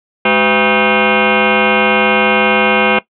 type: tone with frequency modulation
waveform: sine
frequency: 968 Hz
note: B5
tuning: 35 cents flat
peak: -8 dBFS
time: 0.25-2.99 s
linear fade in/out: 5 ms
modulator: 295 Hz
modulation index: 6.3
effects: noise-tail reverb RT60 0.1 s tail -18 dB re dry